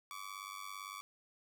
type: tone with amplitude modulation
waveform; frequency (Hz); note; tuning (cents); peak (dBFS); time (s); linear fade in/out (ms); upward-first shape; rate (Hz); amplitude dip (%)
sawtooth; 1144; D6; -46; -37; 0.11-1.01; 0; sine; 97.8; 85
effects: none